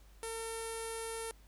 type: tone with low-pass filter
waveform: sawtooth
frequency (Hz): 452.7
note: A4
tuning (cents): +49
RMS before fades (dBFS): -41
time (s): 0.23-1.31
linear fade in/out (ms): 0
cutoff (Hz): 10000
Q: 6.8
effects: added 50 Hz sine -56 dBFS peak until 1.47 s + pink hiss -66 dBFS RMS until 1.47 s